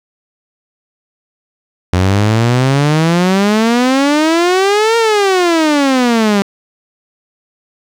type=exponential two-way sweep; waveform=sawtooth; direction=up then down; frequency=88.7 to 466.2 to 196 Hz; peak=-5 dBFS; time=1.93-6.42 s; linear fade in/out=0 ms; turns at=4.97 s; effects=low-pass 7000 Hz 12 dB/octave + 7-bit